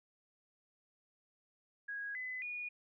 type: tone with pitch steps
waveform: sine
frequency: 1649 / 2015 / 2450 Hz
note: G#6 / B6 / D#7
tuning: -13 / +34 / -27 cents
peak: -39 dBFS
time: 1.88-2.69 s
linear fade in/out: 10 ms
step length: 270 ms
effects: none